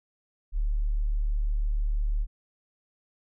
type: tone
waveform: sine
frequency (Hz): 36.94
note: D1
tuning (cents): +11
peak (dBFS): -23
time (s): 0.52-2.27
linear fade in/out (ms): 50
effects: none